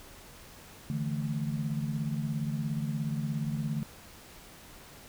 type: chord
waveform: sine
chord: D suspended second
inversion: none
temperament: equal with one note detuned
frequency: 146.83 / 163.86 / 220 Hz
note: D3 / E3 / A3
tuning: 0 / -10 / 0 cents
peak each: -32 / -36 / -35 dBFS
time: 0.9-3.83 s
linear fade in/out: 0 ms
effects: pink hiss -51 dBFS RMS until 5.08 s